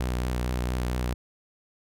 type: tone with vibrato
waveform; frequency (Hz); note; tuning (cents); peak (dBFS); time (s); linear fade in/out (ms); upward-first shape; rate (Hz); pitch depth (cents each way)
sawtooth; 61.74; B1; 0; -22; 0-1.14; 5; triangle; 4.4; 32
effects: none